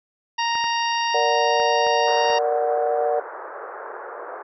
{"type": "harmonic tone", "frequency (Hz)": 932.3, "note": "A#5", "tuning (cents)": 0, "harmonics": [1, 2, 3, 4, 5, 6], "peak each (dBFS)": [-22, -28, -28, -35, -33, -33], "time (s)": [0.38, 2.39], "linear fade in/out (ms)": 10}
{"type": "clicks", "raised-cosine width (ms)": 0.5, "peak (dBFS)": -20, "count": 5, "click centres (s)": [0.554, 0.642, 1.6, 1.867, 2.301]}
{"type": "chord", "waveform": "sine", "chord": "Bb augmented", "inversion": "none", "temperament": "equal", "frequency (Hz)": [466.2, 587.3, 740], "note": ["Bb4", "D5", "F#5"], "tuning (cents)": [0, 0, 0], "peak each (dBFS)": -23, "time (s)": [1.14, 3.2], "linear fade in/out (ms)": 5}
{"type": "band-pass noise", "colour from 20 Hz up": "pink", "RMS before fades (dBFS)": -35, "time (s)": [2.07, 4.43], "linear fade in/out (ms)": 10, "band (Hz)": [400, 1600], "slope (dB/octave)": 48}
{"effects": []}